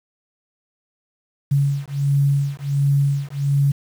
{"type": "beating tone pair", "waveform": "sine", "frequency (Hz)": [139.9, 141.3], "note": ["C#3", "C#3"], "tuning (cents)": [16, 34], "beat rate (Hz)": 1.4, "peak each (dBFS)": [-19, -19], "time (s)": [1.51, 3.72], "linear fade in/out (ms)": 10, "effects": ["7-bit"]}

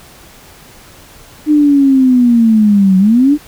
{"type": "linear two-way sweep", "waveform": "sine", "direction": "down then up", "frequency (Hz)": [305.3, 185, 305.3], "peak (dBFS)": -5, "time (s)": [1.46, 3.38], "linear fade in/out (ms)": 50, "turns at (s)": 2.98, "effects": ["pink hiss -39 dBFS RMS until 3.47 s"]}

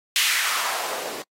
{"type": "noise with band-pass filter sweep", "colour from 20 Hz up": "blue", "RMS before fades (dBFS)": -25, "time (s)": [0.16, 1.22], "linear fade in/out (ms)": 0, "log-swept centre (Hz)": [2700, 340], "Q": 1.7, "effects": ["noise-tail reverb RT60 0.1 s tail -26 dB re dry", "AAC 48 kbps"]}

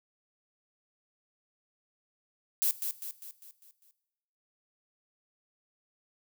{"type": "noise with echo", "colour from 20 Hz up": "violet", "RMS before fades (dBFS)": -27, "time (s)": [2.62, 2.71], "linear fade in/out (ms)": 0, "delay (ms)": 200, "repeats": 6, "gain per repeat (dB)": -6, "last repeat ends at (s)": 3.91, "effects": ["noise-tail reverb RT60 1.0 s tail -17 dB re dry"]}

